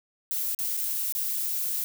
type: noise with dropouts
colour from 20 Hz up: violet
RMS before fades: -29 dBFS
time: 0.31-1.84 s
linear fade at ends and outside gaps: 0 ms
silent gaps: 0.548-0.589 / 0.768-0.773 / 1.124-1.15 s
effects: none